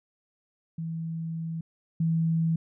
sine tone pair in turn, 163.5 / 163.5 Hz, E3 / E3, -14 / -14 cents, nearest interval unison, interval 0 cents, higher neither, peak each -30 / -22 dBFS, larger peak second, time 0.78-1.61 / 2-2.56 s, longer first, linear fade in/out 5 ms, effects none

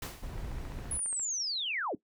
pink noise with exponential decay, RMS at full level -37 dBFS, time 0.02-0.46 s, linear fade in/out 5 ms, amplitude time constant 94 ms
brown noise, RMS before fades -39 dBFS, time 0.22-0.98 s, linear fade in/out 10 ms
click train, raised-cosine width 0.5 ms, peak -34 dBFS, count 13, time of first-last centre 0.38-1.196 s, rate 14.7 Hz
sine linear sweep, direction down, 10530 to 227.6 Hz, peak -31 dBFS, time 0.91-1.95 s, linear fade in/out 2 ms
effects noise-tail reverb RT60 0.1 s tail -17 dB re dry

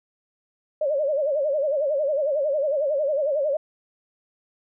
sine tone with vibrato, 580 Hz, D5, 22 cents flat, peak -20 dBFS, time 0.81-3.57 s, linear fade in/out 5 ms, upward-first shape sine, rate 11 Hz, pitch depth 130 cents each way, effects none

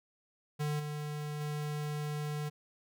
square tone with level steps, 149.2 Hz, D3, 28 cents sharp, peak -32 / -37 / -35 dBFS, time 0.59-2.5 s, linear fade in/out 20 ms, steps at 0.79 / 1.4 s, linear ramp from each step 10 ms, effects none

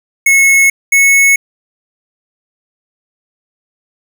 square tone pair in turn, 2187 / 2200 Hz, C#7 / C#7, -24 / -14 cents, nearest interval unison, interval 10 cents, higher second, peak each -6 / -6 dBFS, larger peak neither, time 0.26-0.7 / 0.92-1.36 s, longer neither, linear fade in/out 5 ms, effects none

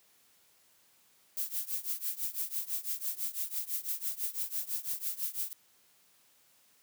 violet noise with tremolo, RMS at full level -32 dBFS, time 1.37-5.53 s, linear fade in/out 0 ms, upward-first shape triangle, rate 6 Hz, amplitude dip 95%, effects white hiss -66 dBFS RMS until 6.82 s + high-pass 80 Hz 12 dB/octave

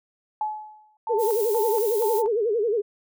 sine tone with exponential decay, 855 Hz, A5, 50 cents flat, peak -21 dBFS, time 0.41-0.97 s, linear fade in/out 2 ms, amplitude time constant 120 ms
sine tone with tremolo, 885 Hz, A5, 10 cents sharp, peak -26 dBFS, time 1.07-2.28 s, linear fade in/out 2 ms, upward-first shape square, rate 2.1 Hz, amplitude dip 75%
sine tone with vibrato, 440 Hz, A4, in tune, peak -20 dBFS, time 1.09-2.82 s, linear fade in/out 20 ms, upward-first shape sine, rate 11 Hz, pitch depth 160 cents each way
violet noise, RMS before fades -33 dBFS, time 1.18-2.23 s, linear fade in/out 50 ms
effects none

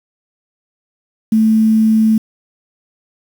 sine tone with quantisation, 220 Hz, A3, in tune, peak -8 dBFS, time 1.32-2.18 s, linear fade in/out 5 ms, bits 6, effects none

